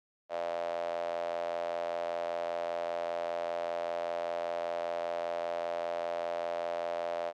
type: tone with high-pass filter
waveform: sawtooth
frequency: 85.1 Hz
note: F2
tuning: 44 cents flat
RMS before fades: -35 dBFS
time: 0.29-7.33 s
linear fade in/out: 50 ms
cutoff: 620 Hz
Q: 8.3
effects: low-pass 4000 Hz 12 dB/octave